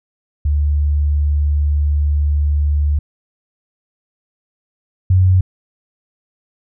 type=tone pair in turn; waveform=sine; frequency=73.3 / 92.35 Hz; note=D2 / F#2; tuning=-3 / -3 cents; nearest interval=major third; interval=400 cents; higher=second; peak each=-12 / -8 dBFS; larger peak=second; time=0.45-2.99 / 5.1-5.41 s; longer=first; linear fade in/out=5 ms; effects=none